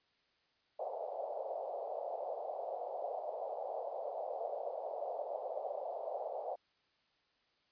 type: band-pass noise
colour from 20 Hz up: white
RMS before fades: -41 dBFS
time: 0.79-6.56 s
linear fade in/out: 10 ms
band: 510 to 740 Hz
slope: 48 dB/octave
effects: white hiss -75 dBFS RMS until 7.71 s + resampled to 11025 Hz